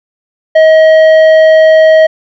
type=tone with tanh clipping; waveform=triangle; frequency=634 Hz; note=D#5; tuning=32 cents sharp; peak=-3 dBFS; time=0.55-2.07 s; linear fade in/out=10 ms; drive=13 dB; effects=none